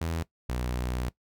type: tone pair in turn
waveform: sawtooth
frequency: 82.41 / 61.58 Hz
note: E2 / B1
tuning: 0 / -4 cents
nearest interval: perfect fourth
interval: 504 cents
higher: first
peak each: -25 dBFS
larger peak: neither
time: 0.01-0.23 / 0.49-1.09 s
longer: second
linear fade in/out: 5 ms
effects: noise-tail reverb RT60 0.1 s tail -19 dB re dry